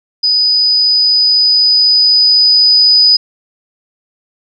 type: tone with level ramp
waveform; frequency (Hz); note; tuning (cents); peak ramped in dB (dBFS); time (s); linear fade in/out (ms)
sine; 4978; D#8; 0; -8 to -4; 0.23-3.17; 10
effects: none